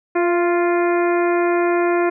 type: harmonic tone with a mistuned harmonic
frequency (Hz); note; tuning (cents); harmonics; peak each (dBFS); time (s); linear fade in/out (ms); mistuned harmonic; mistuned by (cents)
349.2; F4; 0; 1 / 2 / 3 / 4 / 5 / 6 / 7; -16 / -22 / -26 / -28 / -30 / -32 / -33; 0.15-2.1; 10; 2; -27
effects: none